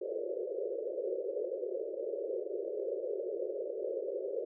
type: band-pass noise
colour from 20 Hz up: white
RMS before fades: -37 dBFS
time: 0.01-4.45 s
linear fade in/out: 10 ms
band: 360 to 570 Hz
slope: 96 dB/octave
effects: none